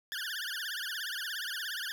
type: tone with vibrato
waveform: 20% pulse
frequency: 1612 Hz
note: G6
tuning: 48 cents sharp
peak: -30 dBFS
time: 0.12-1.92 s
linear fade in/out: 0 ms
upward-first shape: triangle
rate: 17 Hz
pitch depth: 240 cents each way
effects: none